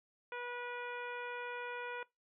harmonic tone, 486.7 Hz, B4, 25 cents flat, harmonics 1 / 2 / 3 / 4 / 5 / 6 / 7, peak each -45 / -46 / -46 / -52 / -49 / -61 / -61 dBFS, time 0.32-2.03 s, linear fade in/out 2 ms, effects noise-tail reverb RT60 0.2 s tail -22 dB re dry

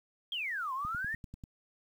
sine exponential two-way sweep, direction down then up, 3311 to 1011 to 1870 Hz, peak -33 dBFS, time 0.32-1.15 s, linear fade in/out 2 ms, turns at 0.73 s
click train, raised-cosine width 5 ms, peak -32 dBFS, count 7, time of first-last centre 0.85-1.438 s, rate 10.2 Hz
effects 10-bit

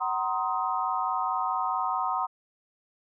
sine chord, C half-diminished seventh, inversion second, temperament just, 753.5 / 941.9 / 1046.5 / 1255.8 Hz, Gb5 / Bb5 / C6 / Eb6, +31 / +18 / 0 / +16 cents, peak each -31 dBFS, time 0-2.27 s, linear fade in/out 20 ms, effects none

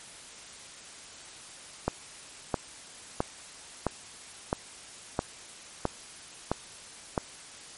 click train, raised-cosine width 1 ms, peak -11 dBFS, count 9, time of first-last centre 1.88-7.178 s, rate 1.51 Hz, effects white hiss -47 dBFS RMS until 7.77 s + MP3 48 kbps

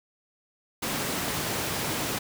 pink high-pass noise, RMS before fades -30 dBFS, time 0.82-2.19 s, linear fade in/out 10 ms, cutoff 110 Hz, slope 12 dB/octave, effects none

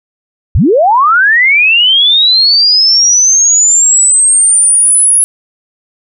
sine linear sweep, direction up, 48.41 to 10600 Hz, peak -4 dBFS, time 0.55-5.24 s, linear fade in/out 0 ms, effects none

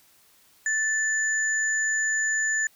sine tone pair together, 1757 / 6996 Hz, A6 / A8, -3 / -11 cents, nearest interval 2 octaves, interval 2392 cents, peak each -23 / -29 dBFS, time 0.66-2.67 s, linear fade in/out 2 ms, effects white hiss -59 dBFS RMS until 2.75 s

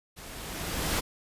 pink noise with level ramp, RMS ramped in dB -45 to -27 dBFS, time 0.16-1.01 s, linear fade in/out 20 ms, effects resampled to 32000 Hz

